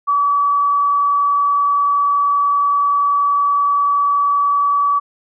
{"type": "tone with frequency modulation", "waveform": "sine", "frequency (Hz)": 1144, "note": "D6", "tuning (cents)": -46, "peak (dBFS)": -12, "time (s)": [0.07, 5], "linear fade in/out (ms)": 20, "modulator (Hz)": 30.5, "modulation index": 0.34, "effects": []}